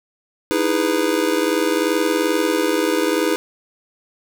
square chord, E major seventh, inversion third, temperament just, 309 / 329.6 / 412 / 494.4 Hz, D#4 / E4 / G#4 / B4, -12 / 0 / -14 / +2 cents, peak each -23 dBFS, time 0.51-3.36 s, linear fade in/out 0 ms, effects none

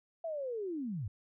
sine linear sweep, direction down, 675 to 87.31 Hz, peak -35 dBFS, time 0.24-1.08 s, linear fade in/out 5 ms, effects none

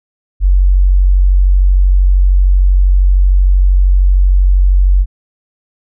sine tone, 46.47 Hz, F#1, 8 cents sharp, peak -5 dBFS, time 0.4-5.06 s, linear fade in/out 50 ms, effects none

